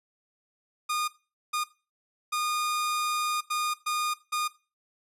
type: tone bursts at uneven times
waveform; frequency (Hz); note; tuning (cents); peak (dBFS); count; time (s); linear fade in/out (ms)
sawtooth; 1222; D#6; -32; -23; 6; 0.89-1.08 / 1.53-1.64 / 2.32-3.41 / 3.5-3.74 / 3.86-4.14 / 4.32-4.48; 10
effects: noise-tail reverb RT60 0.3 s tail -17 dB re dry + resampled to 32000 Hz